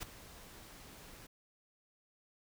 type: noise with ADSR envelope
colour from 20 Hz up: pink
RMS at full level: -38 dBFS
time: 0-1.27 s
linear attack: 27 ms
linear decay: 7 ms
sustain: -16 dB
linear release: 9 ms
effects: none